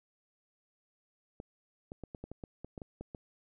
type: clicks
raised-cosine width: 2 ms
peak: -29 dBFS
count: 12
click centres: 1.401 / 1.919 / 2.037 / 2.148 / 2.24 / 2.316 / 2.438 / 2.646 / 2.778 / 2.818 / 3.01 / 3.148 s
effects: none